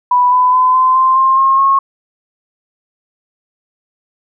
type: tone with pitch steps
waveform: sine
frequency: 987.8 / 1001.6 / 1015.6 / 1029.7 / 1044.1 / 1058.7 / 1073.5 / 1088.5 Hz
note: B5 / B5 / B5 / C6 / C6 / C6 / C6 / C#6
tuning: 0 / +24 / +48 / -28 / -4 / +20 / +44 / -32 cents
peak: -7 dBFS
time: 0.11-1.79 s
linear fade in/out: 5 ms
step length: 210 ms
effects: none